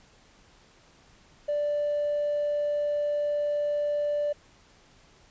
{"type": "tone with hard clipping", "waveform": "sine", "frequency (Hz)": 587, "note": "D5", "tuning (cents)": -1, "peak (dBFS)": -25, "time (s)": [1.48, 4.33], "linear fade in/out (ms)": 10, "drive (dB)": 1, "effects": ["pink hiss -58 dBFS RMS until 5.3 s", "resampled to 16000 Hz"]}